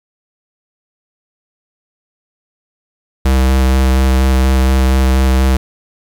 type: tone with vibrato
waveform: square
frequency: 65.41 Hz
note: C2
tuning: in tune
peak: -9 dBFS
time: 3.25-5.57 s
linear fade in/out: 5 ms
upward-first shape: square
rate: 4.2 Hz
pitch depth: 11 cents each way
effects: 7-bit